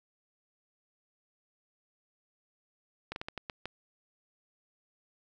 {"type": "slowing click train", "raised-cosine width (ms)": 0.3, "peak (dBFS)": -21, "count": 7, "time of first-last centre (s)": [3.12, 3.656], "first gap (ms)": 41, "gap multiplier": 1.31, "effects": []}